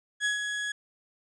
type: tone with ADSR envelope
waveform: 35% pulse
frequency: 1676 Hz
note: G#6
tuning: 15 cents sharp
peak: -22 dBFS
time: 0.2-0.72 s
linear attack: 50 ms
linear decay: 130 ms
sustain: -6 dB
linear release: 5 ms
effects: resampled to 22050 Hz